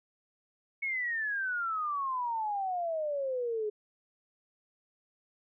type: exponential sweep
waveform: sine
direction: down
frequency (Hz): 2217 to 415.3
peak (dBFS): -30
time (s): 0.82-3.7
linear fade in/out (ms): 10
effects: none